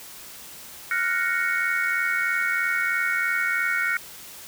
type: chord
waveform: sine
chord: Gb major seventh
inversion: third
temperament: equal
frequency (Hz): 1396.9 / 1480 / 1864.7 / 2217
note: F6 / Gb6 / Bb6 / Db7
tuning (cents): 0 / 0 / 0 / 0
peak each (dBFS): -27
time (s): 0.91-3.97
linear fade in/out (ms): 2
effects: white hiss -42 dBFS RMS until 4.47 s